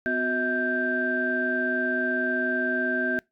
sine tone cluster, 251.8 / 367.4 / 640 / 1571 Hz, B3 / F#4 / D#5 / G6, +34 / -12 / +49 / +3 cents, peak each -29 / -31 / -31 / -25 dBFS, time 0.06-3.19 s, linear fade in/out 0 ms, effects noise-tail reverb RT60 0.2 s tail -25 dB re dry + tanh soft clip ceiling -13 dBFS

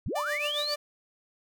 sine linear sweep, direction up, 42.26 to 4699 Hz, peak -29 dBFS, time 0.06-0.74 s, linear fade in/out 0 ms
sawtooth tone with tremolo, 590 Hz, D5, 8 cents sharp, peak -25 dBFS, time 0.15-0.76 s, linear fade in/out 10 ms, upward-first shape triangle, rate 7.3 Hz, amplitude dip 75%
effects none

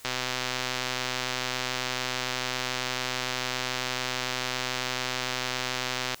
click train, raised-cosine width 0.2 ms, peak -11 dBFS, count 775, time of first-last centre 0.05-6.144 s, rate 127 Hz, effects white hiss -51 dBFS RMS until 6.2 s

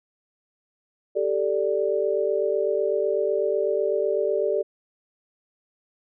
sine chord, G suspended second, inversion none, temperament equal, 392 / 440 / 587.3 Hz, G4 / A4 / D5, 0 / 0 / 0 cents, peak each -25 dBFS, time 1.15-4.63 s, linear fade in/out 20 ms, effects none

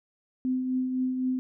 sine tone with tremolo, 256.5 Hz, C4, 34 cents flat, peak -23 dBFS, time 0.45-1.39 s, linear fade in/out 0 ms, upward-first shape triangle, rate 3.9 Hz, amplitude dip 45%, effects none

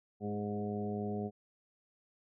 harmonic tone with a mistuned harmonic, 103.83 Hz, G#2, in tune, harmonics 1 / 2 / 3 / 4 / 5 / 6 / 7, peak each -42 / -37 / -48 / -40 / -49 / -49 / -45 dBFS, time 0.2-1.31 s, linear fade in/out 50 ms, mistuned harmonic 4, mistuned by -16 cents, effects none

